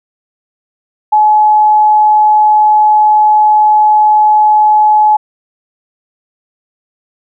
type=tone; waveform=sine; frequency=851 Hz; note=G#5; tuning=42 cents sharp; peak=-4 dBFS; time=1.12-5.17 s; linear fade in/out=10 ms; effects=none